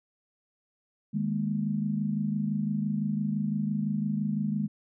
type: chord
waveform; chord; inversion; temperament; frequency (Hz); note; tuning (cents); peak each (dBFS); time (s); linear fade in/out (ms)
sine; D# suspended fourth; none; just; 155.56 / 207.4 / 233.3; D#3 / G#3 / A#3; 0 / -2 / +2; -32 / -28 / -34; 1.13-4.68; 20
effects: none